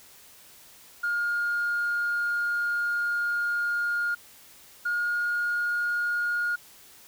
sine tone pair in turn, 1419 / 1428.9 Hz, F6 / F6, +27 / +39 cents, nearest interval unison, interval 12 cents, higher second, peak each -23 dBFS, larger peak neither, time 1.03-4.15 / 4.85-6.56 s, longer first, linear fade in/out 10 ms, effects tanh soft clip ceiling -21 dBFS + white hiss -52 dBFS RMS until 7.07 s

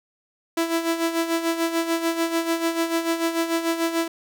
sawtooth tone with tremolo, 331.7 Hz, E4, 11 cents sharp, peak -15 dBFS, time 0.57-4.08 s, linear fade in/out 5 ms, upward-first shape sine, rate 6.8 Hz, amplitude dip 65%, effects none

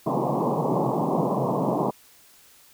pink band-pass noise, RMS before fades -24 dBFS, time 0.06-1.91 s, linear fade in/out 10 ms, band 130 to 1100 Hz, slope 96 dB/octave, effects white hiss -54 dBFS RMS until 2.73 s

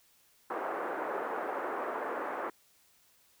pink band-pass noise, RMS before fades -36 dBFS, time 0.5-2.5 s, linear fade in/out 5 ms, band 370 to 1500 Hz, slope 24 dB/octave, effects white hiss -66 dBFS RMS until 3.4 s

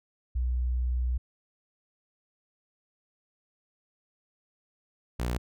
sine / sawtooth tone pair in turn, 61.74 / 60.3 Hz, B1 / B1, 0 / -41 cents, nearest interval unison, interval 41 cents, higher first, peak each -25 / -24 dBFS, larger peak second, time 0.35-1.18 / 5.19-5.38 s, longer first, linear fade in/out 10 ms, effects none

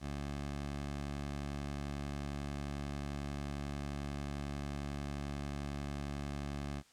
15% pulse tone, 71.2 Hz, C#2, 47 cents sharp, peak -32 dBFS, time 0-6.83 s, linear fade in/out 50 ms, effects white hiss -65 dBFS RMS until 6.92 s + low-pass 8000 Hz 12 dB/octave

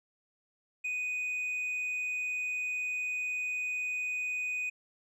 triangle tone with tanh clipping, 2489 Hz, D#7, in tune, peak -32 dBFS, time 0.84-4.7 s, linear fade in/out 10 ms, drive 7 dB, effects none

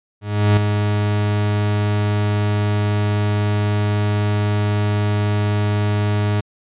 40% pulse tone with ADSR envelope, 103.83 Hz, G#2, in tune, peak -9 dBFS, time 0.21-6.41 s, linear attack 360 ms, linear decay 6 ms, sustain -6 dB, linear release 12 ms, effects resampled to 8000 Hz

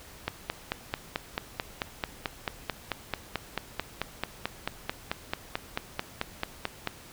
click train, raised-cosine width 0.3 ms, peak -12 dBFS, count 31, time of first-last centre 0.28-6.873 s, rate 4.55 Hz, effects pink hiss -49 dBFS RMS until 7.12 s

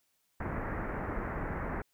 pink low-pass noise, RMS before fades -36 dBFS, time 0.4-1.82 s, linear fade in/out 5 ms, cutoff 2000 Hz, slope 48 dB/octave, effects white hiss -75 dBFS RMS until 1.93 s

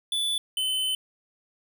square tone pair in turn, 3472 / 3043 Hz, A7 / F#7, -24 / +48 cents, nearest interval major second, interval 228 cents, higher first, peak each -25 dBFS, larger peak neither, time 0.12-0.38 / 0.57-0.95 s, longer second, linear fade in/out 2 ms, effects none

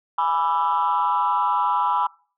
sine chord, E dominant seventh, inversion first, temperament equal with one note detuned, 830.6 / 987.8 / 1174.7 / 1331.5 Hz, G#5 / B5 / D6 / E6, 0 / 0 / 0 / +17 cents, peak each -24 / -20 / -26 / -26 dBFS, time 0.18-2.07 s, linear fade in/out 5 ms, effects noise-tail reverb RT60 0.4 s tail -23 dB re dry + tanh soft clip ceiling -12 dBFS

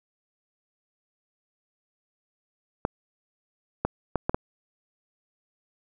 clicks, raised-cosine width 1 ms, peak -9 dBFS, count 5, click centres 2.851 / 3.85 / 4.157 / 4.295 / 4.345 s, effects none

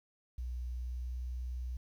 sine tone with pitch glide, 61.2 to 61.84 Hz, B1 to B1, -15 to +3 cents, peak -36 dBFS, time 0.38-1.77 s, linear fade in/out 5 ms, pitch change +18 cents, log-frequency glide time 0.74-1.16 s, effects 11-bit

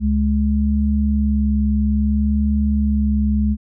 sine tone pair together, 70.4 / 210.6 Hz, C#2 / G#3, +27 / +24 cents, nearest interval octave + perfect fifth, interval 1897 cents, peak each -17 dBFS, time 0-3.57 s, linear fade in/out 50 ms, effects none

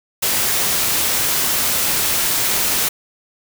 white noise, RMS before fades -18 dBFS, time 0.22-2.89 s, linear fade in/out 10 ms, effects none

